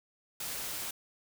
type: noise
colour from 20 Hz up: white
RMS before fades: -38 dBFS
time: 0.4-0.91 s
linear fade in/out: 5 ms
effects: none